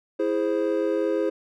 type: chord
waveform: triangle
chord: E augmented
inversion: none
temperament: equal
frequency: 329.6 / 415.3 / 523.3 Hz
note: E4 / G#4 / B#4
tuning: 0 / 0 / 0 cents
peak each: -24 dBFS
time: 0.19-1.3 s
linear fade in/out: 10 ms
effects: none